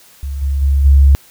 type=tone with level steps; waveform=sine; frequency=69.3 Hz; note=C#2; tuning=in tune; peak=-19 / -13 / -9 / -4 dBFS; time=0.23-1.15 s; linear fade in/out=0 ms; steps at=0.41 / 0.61 / 0.84 s; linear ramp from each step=20 ms; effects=white hiss -45 dBFS RMS until 1.3 s